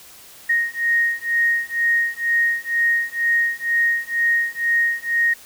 sine beating tone pair, 1864.7 / 1866.8 Hz, A#6 / A#6, 0 / +2 cents, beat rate 2.1 Hz, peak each -20 dBFS, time 0.49-5.34 s, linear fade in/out 10 ms, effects white hiss -44 dBFS RMS until 5.45 s

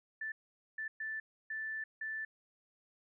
sine tone bursts at uneven times, 1760 Hz, A6, in tune, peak -37 dBFS, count 5, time 0.21-0.32 / 0.78-0.88 / 1-1.2 / 1.5-1.84 / 2.01-2.25 s, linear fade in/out 5 ms, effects none

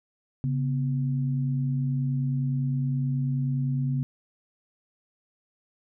sine tone pair together, 137.33 / 246.9 Hz, C#3 / B3, -16 / 0 cents, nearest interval minor seventh, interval 1016 cents, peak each -24 / -32 dBFS, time 0.44-4.03 s, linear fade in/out 0 ms, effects none

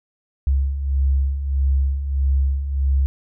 sine beating tone pair, 66.9 / 68.5 Hz, C2 / C#2, +39 / -20 cents, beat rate 1.6 Hz, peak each -24 / -17 dBFS, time 0.47-3.06 s, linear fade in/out 0 ms, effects none

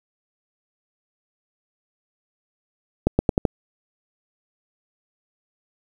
accelerating click train, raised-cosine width 2 ms, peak -3 dBFS, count 5, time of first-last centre 3.07-3.452 s, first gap 120 ms, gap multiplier 0.85, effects 7-bit

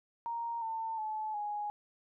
sine tone with pitch steps, 932.3 / 897.4 / 863.9 / 831.5 Hz, A#5 / A5 / A5 / G#5, 0 / +34 / -32 / +2 cents, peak -34 dBFS, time 0.26-1.7 s, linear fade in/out 0 ms, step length 360 ms, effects none

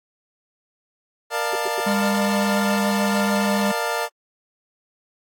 25% pulse chord, Bb major seventh, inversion none, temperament equal with one note detuned, 466.2 / 600.4 / 698.5 / 880 Hz, Bb4 / D5 / F5 / A5, 0 / +38 / 0 / 0 cents, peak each -24 dBFS, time 1.3-4.09 s, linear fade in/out 50 ms
sine tone bursts, 392 Hz, G4, in tune, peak -24 dBFS, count 3, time 1.53-1.802 s, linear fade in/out 2 ms, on 24 ms, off 100 ms
square tone with vibrato, 202.2 Hz, G#3, 46 cents flat, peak -21 dBFS, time 1.86-3.72 s, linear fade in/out 10 ms, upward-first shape sine, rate 7.1 Hz, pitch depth 9 cents each way
effects AAC 64 kbps

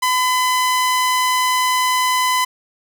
sawtooth tone, 1010 Hz, B5, 39 cents sharp, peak -11 dBFS, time 0.02-2.45 s, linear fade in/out 10 ms, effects none

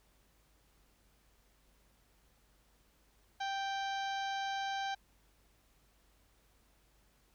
harmonic tone, 784 Hz, G5, in tune, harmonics 1 / 2 / 3 / 4 / 5 / 6 / 7 / 8, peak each -36 / -42 / -50 / -47 / -48 / -56 / -56 / -56 dBFS, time 3.4-4.95 s, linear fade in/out 10 ms, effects added 50 Hz sine -70 dBFS peak until 7.34 s + pink hiss -71 dBFS RMS until 7.34 s

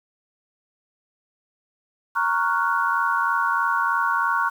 sine chord, Gb major seventh, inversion first, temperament equal, 932.3 / 1108.7 / 1396.9 / 1480 Hz, Bb5 / Db6 / F6 / Gb6, 0 / 0 / 0 / 0 cents, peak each -25 / -23 / -26 / -25 dBFS, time 2.15-4.5 s, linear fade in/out 20 ms, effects 8-bit

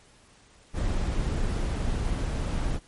brown noise, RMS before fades -27 dBFS, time 0.73-2.8 s, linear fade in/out 50 ms, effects pink hiss -57 dBFS RMS until 2.87 s + MP3 48 kbps

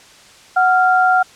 sine tone pair together, 740 / 1391.3 Hz, F#5 / F6, 0 / -7 cents, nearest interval major seventh, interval 1093 cents, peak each -12 / -14 dBFS, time 0.56-1.23 s, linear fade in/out 10 ms, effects white hiss -44 dBFS RMS until 1.35 s + low-pass 7000 Hz 12 dB/octave

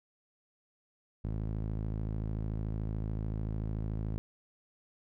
sawtooth tone with band-pass filter, 53.6 Hz, A1, 45 cents flat, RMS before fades -35 dBFS, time 1.24-4.18 s, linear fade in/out 0 ms, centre 130 Hz, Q 0.75, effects none

